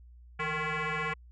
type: tone with frequency modulation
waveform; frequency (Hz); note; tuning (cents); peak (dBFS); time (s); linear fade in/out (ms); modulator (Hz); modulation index
sine; 454.3; A#4; -45; -28; 0.39-1.14; 10; 308; 6.8
effects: tanh soft clip ceiling -27 dBFS + added 60 Hz sine -50 dBFS peak until 1.31 s